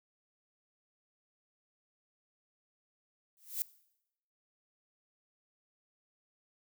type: noise with exponential growth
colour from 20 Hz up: violet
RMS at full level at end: -31 dBFS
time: 3.37-3.62 s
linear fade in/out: 0 ms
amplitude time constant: 54 ms
effects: noise-tail reverb RT60 0.8 s tail -20 dB re dry